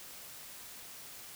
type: silence
effects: white hiss -49 dBFS RMS until 1.35 s